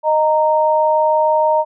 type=tone pair together; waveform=sine; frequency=619 / 926.6 Hz; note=D#5 / A#5; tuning=-9 / -11 cents; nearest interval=perfect fifth; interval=698 cents; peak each=-14 dBFS; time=0.03-1.65 s; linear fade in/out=50 ms; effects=none